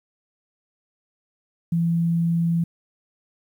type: tone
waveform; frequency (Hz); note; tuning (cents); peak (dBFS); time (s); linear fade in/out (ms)
sine; 168.1; E3; +34; -18; 1.72-2.64; 5
effects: 9-bit